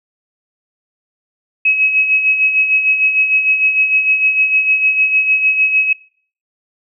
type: tone with tremolo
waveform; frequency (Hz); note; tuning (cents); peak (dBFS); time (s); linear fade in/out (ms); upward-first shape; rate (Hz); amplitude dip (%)
sine; 2559; D#7; +48; -8; 1.65-5.93; 5; sine; 6.6; 55
effects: noise-tail reverb RT60 0.5 s tail -22 dB re dry